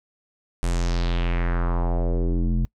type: tone with low-pass filter sweep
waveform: square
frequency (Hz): 43.21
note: F1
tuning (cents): -18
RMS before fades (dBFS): -22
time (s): 0.63-2.65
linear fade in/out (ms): 0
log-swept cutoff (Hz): 9500 to 180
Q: 2.5
effects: noise-tail reverb RT60 0.1 s tail -24 dB re dry